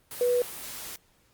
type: tone in noise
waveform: sine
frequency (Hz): 489.7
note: B4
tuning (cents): -15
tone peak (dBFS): -21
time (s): 0.21-0.42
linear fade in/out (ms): 2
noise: white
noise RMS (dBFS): -39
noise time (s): 0.11-0.96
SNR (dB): +15
effects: pink hiss -65 dBFS RMS until 1.33 s + Opus 32 kbps